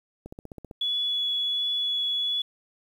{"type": "click train", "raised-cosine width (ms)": 2, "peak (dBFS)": -26, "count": 8, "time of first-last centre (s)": [0.26, 0.712], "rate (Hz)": 15.5}
{"type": "tone with vibrato", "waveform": "sine", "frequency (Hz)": 3398, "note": "G#7", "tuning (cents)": 39, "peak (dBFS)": -24, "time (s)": [0.81, 2.42], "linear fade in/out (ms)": 5, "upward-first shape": "triangle", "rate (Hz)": 1.4, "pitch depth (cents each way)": 8}
{"effects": ["9-bit"]}